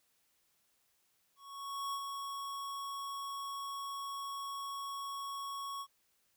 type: tone with ADSR envelope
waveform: square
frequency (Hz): 1108.7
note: C#6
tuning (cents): 0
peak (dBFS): -36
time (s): 1.36-5.87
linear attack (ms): 570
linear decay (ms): 67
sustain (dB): -4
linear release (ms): 61
effects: white hiss -75 dBFS RMS until 6.36 s